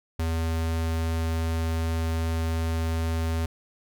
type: tone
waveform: square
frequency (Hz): 81.7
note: E2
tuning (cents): -15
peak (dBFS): -25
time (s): 0.19-3.46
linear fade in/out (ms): 5
effects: none